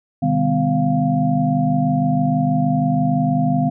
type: tone cluster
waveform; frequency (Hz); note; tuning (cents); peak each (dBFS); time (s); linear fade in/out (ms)
sine; 127.6 / 153.7 / 200.3 / 251.4 / 696; C3 / D#3 / G3 / B3 / F5; -43 / -21 / +38 / +31 / -6; -26 / -19 / -24 / -19 / -22; 0.22-3.7; 10
effects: none